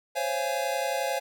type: chord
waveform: square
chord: Db major seventh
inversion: third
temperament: equal with one note detuned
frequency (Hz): 523.3 / 554.4 / 686.9 / 830.6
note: C5 / Db5 / F5 / Ab5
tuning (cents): 0 / 0 / -29 / 0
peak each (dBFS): -33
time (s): 0.15-1.2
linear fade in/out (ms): 20
effects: none